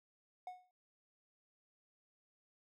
triangle tone with exponential decay, 731 Hz, F#5, 21 cents flat, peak -39 dBFS, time 0.47-0.71 s, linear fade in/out 2 ms, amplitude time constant 52 ms, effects none

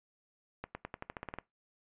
accelerating click train, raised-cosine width 0.5 ms, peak -24 dBFS, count 11, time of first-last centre 0.64-1.386 s, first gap 110 ms, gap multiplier 0.91, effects noise-tail reverb RT60 0.2 s tail -21 dB re dry + resampled to 8000 Hz

